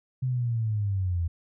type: linear sweep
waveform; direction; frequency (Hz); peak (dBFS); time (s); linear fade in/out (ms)
sine; down; 130.5 to 82.3; -24; 0.22-1.28; 10
effects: none